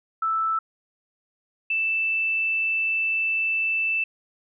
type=tone pair in turn; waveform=sine; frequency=1318.5 / 2648 Hz; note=E6 / E7; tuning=0 / +7 cents; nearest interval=octave; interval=1207 cents; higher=second; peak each=-21 dBFS; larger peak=neither; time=0.22-0.59 / 1.7-4.04 s; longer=second; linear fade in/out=5 ms; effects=none